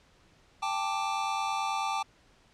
square chord, G suspended second, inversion none, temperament equal with one note detuned, 790.8 / 880 / 1174.7 Hz, G5 / A5 / D6, +15 / 0 / 0 cents, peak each -34 dBFS, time 0.62-2.03 s, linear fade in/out 10 ms, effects pink hiss -62 dBFS RMS until 2.53 s + low-pass 6000 Hz 12 dB/octave

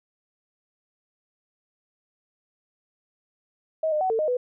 sine tone with pitch steps, 635 / 608 / 750 / 447.6 / 617 / 496.4 Hz, D#5 / D#5 / F#5 / A4 / D#5 / B4, +35 / -40 / +23 / +30 / -15 / +9 cents, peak -21 dBFS, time 3.83-4.37 s, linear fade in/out 5 ms, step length 90 ms, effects none

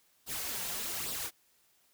white noise with flanger, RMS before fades -37 dBFS, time 0.26-1.31 s, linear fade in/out 50 ms, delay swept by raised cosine 0.22 to 5.92 ms, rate 1.2 Hz, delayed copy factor +0.6, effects white hiss -69 dBFS RMS until 1.93 s

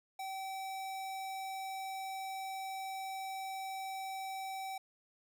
square tone, 769 Hz, G5, 33 cents flat, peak -40 dBFS, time 0.19-4.78 s, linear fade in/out 5 ms, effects none

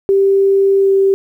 sine tone with pitch glide, 392 to 389.5 Hz, G4 to G4, 0 to -11 cents, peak -8 dBFS, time 0.09-1.14 s, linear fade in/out 0 ms, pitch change -11 cents, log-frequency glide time 0.8-0.91 s, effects 8-bit

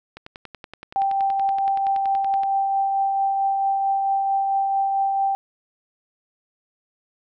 click train, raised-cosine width 0.3 ms, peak -21 dBFS, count 25, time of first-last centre 0.17-2.434 s, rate 10.6 Hz
sine tone with tremolo, 784 Hz, G5, in tune, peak -17 dBFS, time 0.96-5.35 s, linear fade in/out 0 ms, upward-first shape triangle, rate 4.5 Hz, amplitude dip 30%
effects none

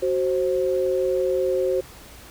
sine tone pair together, 373.4 / 528 Hz, F#4 / C5, +16 / +16 cents, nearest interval tritone, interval 600 cents, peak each -22 dBFS, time 0.02-1.81 s, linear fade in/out 10 ms, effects added 60 Hz sine -49 dBFS peak until 2.3 s + pink hiss -45 dBFS RMS until 2.3 s

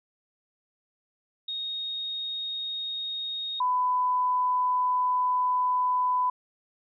sine tone pair in turn, 3729 / 1000 Hz, A#7 / B5, 0 / +21 cents, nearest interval octave + major seventh, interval 2279 cents, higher first, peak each -30 / -22 dBFS, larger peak second, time 1.48-3.6 / 3.6-6.3 s, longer second, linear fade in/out 5 ms, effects none

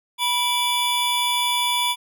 square tone cluster, 975 / 2319 / 3450 Hz, B5 / D7 / A7, -23 / -22 / -35 cents, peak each -24 / -28 / -23 dBFS, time 0.18-1.96 s, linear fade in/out 50 ms, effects none

